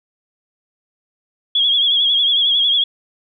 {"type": "tone with vibrato", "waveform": "sine", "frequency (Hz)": 3324, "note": "G#7", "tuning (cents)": 1, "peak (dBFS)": -12, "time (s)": [1.55, 2.84], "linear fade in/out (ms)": 5, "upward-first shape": "triangle", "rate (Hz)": 11, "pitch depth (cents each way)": 72, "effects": []}